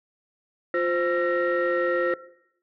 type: tone cluster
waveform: sine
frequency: 352 / 521 / 1351 / 1869 Hz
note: F4 / C5 / E6 / A#6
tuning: +14 / -7 / +42 / +4 cents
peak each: -25 / -24 / -28 / -29 dBFS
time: 0.74-2.14 s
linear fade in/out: 2 ms
effects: noise-tail reverb RT60 0.7 s tail -17 dB re dry + tanh soft clip ceiling -15 dBFS